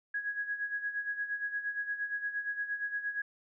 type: tone with tremolo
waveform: sine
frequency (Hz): 1661.2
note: G#6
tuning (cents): 0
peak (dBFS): -30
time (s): 0.14-3.22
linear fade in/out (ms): 5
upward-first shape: sine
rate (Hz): 8.6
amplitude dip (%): 70
effects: none